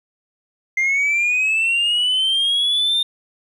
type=linear sweep; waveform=sine; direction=up; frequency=2087 to 3638 Hz; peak=-13 dBFS; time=0.77-3.03 s; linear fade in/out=5 ms; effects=tanh soft clip ceiling -14 dBFS + 9-bit